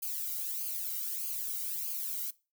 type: noise with flanger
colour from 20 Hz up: violet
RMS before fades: -36 dBFS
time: 0.02-2.31 s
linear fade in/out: 10 ms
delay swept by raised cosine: 0.53 to 1.18 ms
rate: 1.6 Hz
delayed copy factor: -0.9
effects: noise-tail reverb RT60 0.3 s tail -21 dB re dry

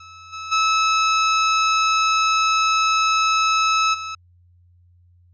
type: tone with level steps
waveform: sawtooth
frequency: 1300 Hz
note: E6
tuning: 24 cents flat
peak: -36 / -26 / -12 / -24 dBFS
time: 0-4.15 s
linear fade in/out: 5 ms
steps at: 0.32 / 0.51 / 3.93 s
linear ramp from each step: 20 ms
effects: added 88 Hz sine -51 dBFS peak until 5.33 s + resampled to 16000 Hz

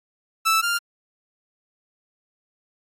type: tone pair in turn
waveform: sawtooth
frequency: 1318.5 / 1396.9 Hz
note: E6 / F6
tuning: 0 / 0 cents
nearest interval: minor second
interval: 100 cents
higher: second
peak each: -13 / -17 dBFS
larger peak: first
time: 0.45-0.62 / 0.62-0.79 s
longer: neither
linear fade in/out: 20 ms
effects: AAC 48 kbps

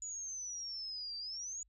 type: exponential two-way sweep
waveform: sine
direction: down then up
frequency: 6920 to 4644 to 6920 Hz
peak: -40 dBFS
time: 0.02-1.63 s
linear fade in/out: 2 ms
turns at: 1.18 s
effects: added 50 Hz sine -68 dBFS peak until 1.68 s

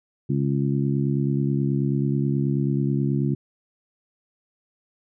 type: harmonic tone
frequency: 69.3 Hz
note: C#2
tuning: in tune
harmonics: 2 / 3 / 4 / 5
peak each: -22 / -26 / -28 / -30 dBFS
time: 0.29-3.35 s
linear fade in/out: 10 ms
effects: none

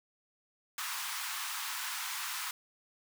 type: high-pass noise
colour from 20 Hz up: pink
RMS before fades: -38 dBFS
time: 0.78-2.51 s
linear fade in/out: 2 ms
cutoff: 910 Hz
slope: 48 dB/octave
effects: none

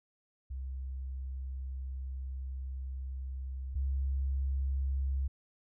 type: tone pair in turn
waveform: sine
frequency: 65.7 / 67.39 Hz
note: C2 / C#2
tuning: +8 / -48 cents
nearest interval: unison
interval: 44 cents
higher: second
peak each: -36 / -29 dBFS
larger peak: second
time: 0.5-3.75 / 3.75-5.28 s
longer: first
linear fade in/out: 10 ms
effects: none

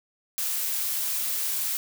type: noise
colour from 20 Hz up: blue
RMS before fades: -28 dBFS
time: 0.38-1.77 s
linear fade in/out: 0 ms
effects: none

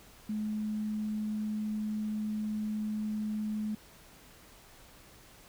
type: tone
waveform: sine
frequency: 213.4 Hz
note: G#3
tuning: 47 cents sharp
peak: -31 dBFS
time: 0.29-3.75 s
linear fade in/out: 5 ms
effects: pink hiss -56 dBFS RMS until 5.48 s

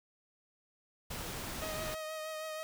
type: noise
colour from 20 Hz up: pink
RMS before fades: -41 dBFS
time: 1.1-1.95 s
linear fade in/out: 10 ms
type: tone with vibrato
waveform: sawtooth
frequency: 627 Hz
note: D#5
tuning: 13 cents sharp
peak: -35 dBFS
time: 1.62-2.63 s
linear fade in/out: 0 ms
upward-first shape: triangle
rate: 6.3 Hz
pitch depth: 26 cents each way
effects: none

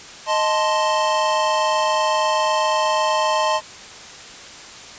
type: chord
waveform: square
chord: A diminished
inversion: second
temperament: equal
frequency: 622.3 / 880 / 1046.5 Hz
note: Eb5 / A5 / C6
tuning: 0 / 0 / 0 cents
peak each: -22 dBFS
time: 0.26-3.61 s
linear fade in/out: 50 ms
effects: white hiss -38 dBFS RMS until 4.98 s + resampled to 16000 Hz

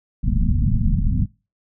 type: low-pass noise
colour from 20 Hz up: pink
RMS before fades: -18 dBFS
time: 0.23-1.26 s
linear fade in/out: 10 ms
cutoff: 240 Hz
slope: 96 dB/octave
effects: noise-tail reverb RT60 0.3 s tail -24 dB re dry

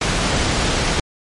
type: noise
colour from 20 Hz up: pink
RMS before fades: -18 dBFS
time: 0.01-1 s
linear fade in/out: 5 ms
effects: low-pass 7000 Hz 12 dB/octave + MP3 48 kbps

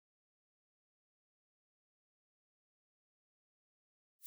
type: noise with exponential growth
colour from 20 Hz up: violet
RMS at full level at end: -44 dBFS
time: 4.19-4.26 s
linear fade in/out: 0 ms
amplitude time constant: 15 ms
effects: none

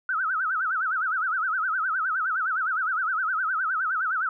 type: tone with vibrato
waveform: sine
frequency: 1400 Hz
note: F6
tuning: 4 cents sharp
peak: -23 dBFS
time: 0.09-4.29 s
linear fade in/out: 2 ms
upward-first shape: sine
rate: 9.7 Hz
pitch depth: 190 cents each way
effects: none

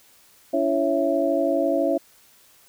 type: tone cluster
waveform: sine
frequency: 284.9 / 336.9 / 551 / 665 Hz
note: C#4 / E4 / C#5 / E5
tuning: +48 / +38 / -11 / +15 cents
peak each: -25 / -26 / -24 / -23 dBFS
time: 0.53-1.98 s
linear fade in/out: 10 ms
effects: white hiss -55 dBFS RMS until 2.68 s

